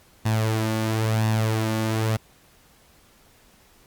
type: tone with flanger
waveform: sawtooth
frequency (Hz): 110.3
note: A2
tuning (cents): +5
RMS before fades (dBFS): -23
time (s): 0.25-2.17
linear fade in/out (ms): 10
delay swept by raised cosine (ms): 1.1 to 3.5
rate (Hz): 0.98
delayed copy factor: +0.55
effects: pink hiss -56 dBFS RMS until 3.86 s + Opus 48 kbps